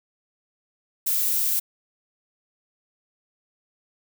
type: noise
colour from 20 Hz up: violet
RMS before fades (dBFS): -23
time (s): 1.06-1.6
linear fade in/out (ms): 10
effects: none